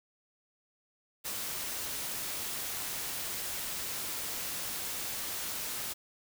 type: noise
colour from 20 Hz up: white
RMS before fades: -37 dBFS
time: 1.24-5.94 s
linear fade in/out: 20 ms
effects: none